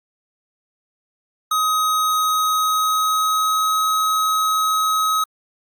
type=tone with pitch glide; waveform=square; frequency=1260 to 1272.4 Hz; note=D#6 to D#6; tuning=+21 to +38 cents; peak=-17 dBFS; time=1.51-5.24 s; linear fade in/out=5 ms; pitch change=+17 cents; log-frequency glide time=2.03-3.81 s; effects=Opus 48 kbps